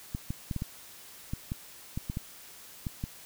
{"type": "clicks", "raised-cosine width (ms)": 5, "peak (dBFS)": -20, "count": 12, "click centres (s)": [0.149, 0.305, 0.512, 0.563, 0.621, 1.335, 1.519, 1.975, 2.099, 2.171, 2.868, 3.039], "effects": ["white hiss -50 dBFS RMS until 3.25 s"]}